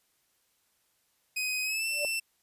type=tone with pitch glide; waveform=sawtooth; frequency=2510 to 2675 Hz; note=D#7 to E7; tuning=+15 to +25 cents; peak=-26 dBFS; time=1.36-2.2 s; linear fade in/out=10 ms; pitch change=+110 cents; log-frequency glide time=1.63-1.86 s
type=tone with exponential growth; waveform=sine; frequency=587.3 Hz; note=D5; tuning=in tune; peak=-27 dBFS; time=1.88-2.05 s; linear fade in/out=1 ms; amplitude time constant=36 ms
effects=white hiss -72 dBFS RMS until 2.42 s + resampled to 32000 Hz